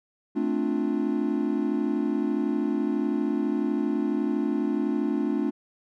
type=chord; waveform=triangle; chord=D minor seventh; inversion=second; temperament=equal; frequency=220 / 261.6 / 293.7 / 349.2 Hz; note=A3 / C4 / D4 / F4; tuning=0 / 0 / 0 / 0 cents; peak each=-27 / -28 / -25 / -29 dBFS; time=0.35-5.51 s; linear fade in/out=20 ms; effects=none